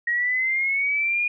sine linear sweep, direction up, 1884 to 2449 Hz, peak -20 dBFS, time 0.07-1.28 s, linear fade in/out 5 ms, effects none

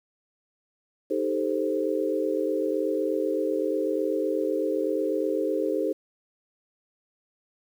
sine chord, A half-diminished seventh, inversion second, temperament equal, 311.1 / 392 / 440 / 523.3 Hz, Eb4 / G4 / A4 / C5, 0 / 0 / 0 / 0 cents, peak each -29 dBFS, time 1.1-5.93 s, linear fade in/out 10 ms, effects 9-bit

